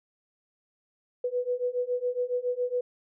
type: beating tone pair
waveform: sine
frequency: 490 / 497.2 Hz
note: B4 / B4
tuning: -14 / +12 cents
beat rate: 7.2 Hz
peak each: -30 / -29 dBFS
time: 1.24-2.81 s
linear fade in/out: 5 ms
effects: none